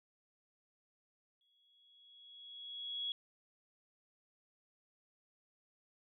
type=tone with exponential growth; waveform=sine; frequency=3341 Hz; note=G#7; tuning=10 cents sharp; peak=-35 dBFS; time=1.41-3.12 s; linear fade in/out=1 ms; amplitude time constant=370 ms; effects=none